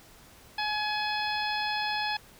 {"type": "harmonic tone", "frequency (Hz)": 845, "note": "G#5", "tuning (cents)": 30, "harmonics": [1, 2, 3, 4, 5, 6], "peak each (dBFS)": [-31, -34, -36, -37, -38, -39], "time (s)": [0.58, 2.17], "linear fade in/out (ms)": 5, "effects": ["pink hiss -54 dBFS RMS until 2.39 s"]}